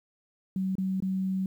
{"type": "tone with dropouts", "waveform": "sine", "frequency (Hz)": 189.5, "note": "F#3", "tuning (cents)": 42, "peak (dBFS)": -26, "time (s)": [0.56, 1.46], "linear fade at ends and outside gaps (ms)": 2, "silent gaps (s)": [[0.754, 0.782], [1.003, 1.023]], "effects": ["10-bit"]}